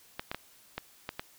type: clicks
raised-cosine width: 0.3 ms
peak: -18 dBFS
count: 6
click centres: 0.195 / 0.315 / 0.346 / 0.78 / 1.091 / 1.195 s
effects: white hiss -59 dBFS RMS until 1.38 s